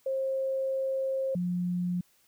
sine tone pair in turn, 533 / 177.87 Hz, C5 / F3, +32 / +32 cents, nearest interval octave + perfect fifth, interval 1900 cents, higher first, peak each -27 dBFS, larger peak neither, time 0.06-1.35 / 1.35-2.01 s, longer first, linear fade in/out 5 ms, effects white hiss -66 dBFS RMS until 2.27 s

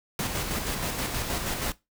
pink noise with tremolo, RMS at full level -29 dBFS, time 0.19-1.72 s, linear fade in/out 2 ms, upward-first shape square, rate 6.3 Hz, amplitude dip 35%, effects noise-tail reverb RT60 0.2 s tail -18 dB re dry

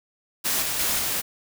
white noise with level steps, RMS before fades -24 / -27 / -24 / -26 dBFS, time 0.44-1.22 s, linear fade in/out 20 ms, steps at 0.62 / 0.79 / 0.99 s, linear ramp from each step 2 ms, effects none

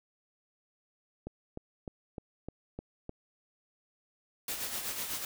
click train, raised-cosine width 2 ms, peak -26 dBFS, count 7, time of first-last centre 1.27-3.094 s, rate 3.29 Hz
white noise with tremolo, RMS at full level -35 dBFS, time 4.48-5.25 s, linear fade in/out 2 ms, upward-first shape sine, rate 8 Hz, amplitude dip 50%
effects none

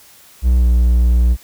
triangle tone with pitch glide, 61.74 to 59.98 Hz, B1 to B1, 0 to -50 cents, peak -7 dBFS, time 0.42-1.37 s, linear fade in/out 50 ms, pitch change -50 cents, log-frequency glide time 0.59-0.66 s, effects white hiss -45 dBFS RMS until 1.43 s

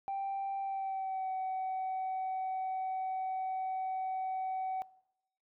sine tone with pitch glide, 784 to 755.1 Hz, G5 to F#5, 0 to +35 cents, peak -32 dBFS, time 0.08-4.82 s, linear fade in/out 0 ms, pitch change -65 cents, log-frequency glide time 0.6-1.31 s, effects noise-tail reverb RT60 0.8 s tail -22 dB re dry + tanh soft clip ceiling -31 dBFS

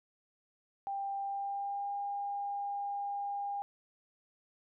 sine tone with pitch glide, 792 to 806.3 Hz, G5 to G5, +18 to +49 cents, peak -34 dBFS, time 0.87-3.62 s, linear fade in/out 0 ms, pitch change +31 cents, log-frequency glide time 1.19-1.93 s, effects none

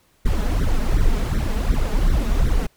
brown noise with flanger, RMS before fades -18 dBFS, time 0.25-2.67 s, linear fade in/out 10 ms, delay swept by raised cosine 0.52 to 4.82 ms, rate 2.7 Hz, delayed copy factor +1, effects pink hiss -60 dBFS RMS until 2.76 s

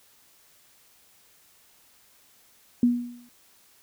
sine tone with exponential decay, 241.9 Hz, B3, 36 cents flat, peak -14 dBFS, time 2.83-3.29 s, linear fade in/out 2 ms, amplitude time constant 100 ms, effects white hiss -59 dBFS RMS until 3.82 s

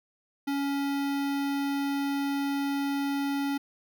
square tone with notch filter, 280 Hz, C#4, 18 cents sharp, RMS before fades -29 dBFS, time 0.47-3.58 s, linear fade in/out 10 ms, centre 7600 Hz, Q 1.3, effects none

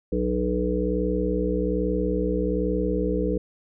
harmonic tone, 61.2 Hz, B1, 15 cents flat, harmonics 1 / 3 / 5 / 7 / 8, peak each -28 / -28 / -28 / -28 / -28 dBFS, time 0.12-3.38 s, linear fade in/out 5 ms, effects none

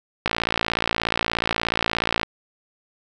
click train, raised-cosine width 0.3 ms, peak -4 dBFS, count 113, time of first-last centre 0.26-2.232 s, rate 56.8 Hz, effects none

